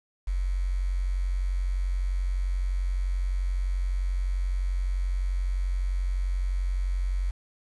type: tone with quantisation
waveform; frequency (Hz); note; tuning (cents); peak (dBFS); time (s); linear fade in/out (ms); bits
sine; 45.79; F#1; -17; -24; 0.27-7.31; 10; 8
effects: resampled to 24000 Hz